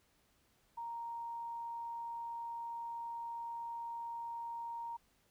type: tone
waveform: sine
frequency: 932.3 Hz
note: A#5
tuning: in tune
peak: -40 dBFS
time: 0.77-4.97 s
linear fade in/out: 10 ms
effects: pink hiss -73 dBFS RMS until 5.3 s